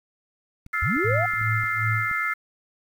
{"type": "clicks", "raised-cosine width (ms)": 5, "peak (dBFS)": -30, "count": 7, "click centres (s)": [0.664, 0.966, 1.109, 1.337, 1.414, 1.638, 2.113]}
{"type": "chord", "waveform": "sine", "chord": "F major seventh", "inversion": "third", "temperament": "just", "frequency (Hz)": [1309.6, 1396.9, 1746.1, 2095], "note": ["E6", "F6", "A6", "C7"], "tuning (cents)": [-12, 0, -14, 2], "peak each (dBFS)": [-29, -30, -30, -26], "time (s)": [0.73, 2.34], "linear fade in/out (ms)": 10}
{"type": "linear sweep", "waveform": "sine", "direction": "up", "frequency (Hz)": [58.27, 740], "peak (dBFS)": -23, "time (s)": [0.82, 1.26], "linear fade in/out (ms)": 5}
{"type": "tone with tremolo", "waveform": "sine", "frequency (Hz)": 110, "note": "A2", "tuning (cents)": 0, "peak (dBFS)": -22, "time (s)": [1.04, 2.12], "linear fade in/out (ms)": 10, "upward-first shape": "sine", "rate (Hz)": 2.6, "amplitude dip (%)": 95}
{"effects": ["8-bit"]}